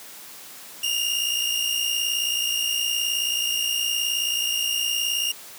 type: tone pair together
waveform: sawtooth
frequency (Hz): 2794 / 2853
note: F7 / F7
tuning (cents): 0 / +36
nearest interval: unison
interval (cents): 36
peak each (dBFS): -22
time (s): 0.83-5.32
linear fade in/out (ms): 5
effects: white hiss -42 dBFS RMS until 5.58 s + high-pass 150 Hz 12 dB/octave